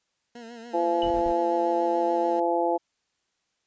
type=tone with vibrato; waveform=20% pulse; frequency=233.1 Hz; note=A#3; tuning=in tune; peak=-35 dBFS; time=0.35-2.4 s; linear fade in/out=5 ms; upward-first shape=sine; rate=6.9 Hz; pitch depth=61 cents each way
type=harmonic tone; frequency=170.8 Hz; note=F3; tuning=38 cents flat; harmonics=2 / 3 / 4 / 5; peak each=-27 / -27 / -27 / -27 dBFS; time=0.73-2.78 s; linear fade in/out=20 ms
type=tone with exponential decay; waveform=sine; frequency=2960 Hz; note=F#7; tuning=in tune; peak=-30 dBFS; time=1.02-1.2 s; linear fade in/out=1 ms; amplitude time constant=37 ms
type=noise bursts; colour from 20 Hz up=brown; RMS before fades=-38 dBFS; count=3; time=1.03-1.324 s; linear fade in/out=5 ms; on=80 ms; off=27 ms
effects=white hiss -75 dBFS RMS until 3.66 s + resampled to 16000 Hz